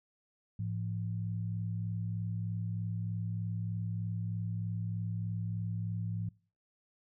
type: tone pair together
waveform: sine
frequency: 107.16 / 170.4 Hz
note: A2 / F3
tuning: -45 / -42 cents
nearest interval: minor sixth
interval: 803 cents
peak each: -34 / -39 dBFS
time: 0.59-6.29 s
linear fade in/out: 5 ms
effects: noise-tail reverb RT60 0.4 s tail -23 dB re dry